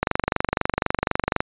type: click train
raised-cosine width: 0.5 ms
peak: -4 dBFS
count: 34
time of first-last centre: 0.03-1.405 s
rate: 24 Hz
effects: resampled to 8000 Hz